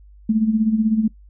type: tone with tremolo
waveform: sine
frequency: 219 Hz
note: A3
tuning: 8 cents flat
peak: -12 dBFS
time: 0.29-1.08 s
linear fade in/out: 5 ms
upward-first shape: sine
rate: 16 Hz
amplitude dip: 65%
effects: noise-tail reverb RT60 0.1 s tail -21 dB re dry + added 50 Hz sine -43 dBFS peak until 1.29 s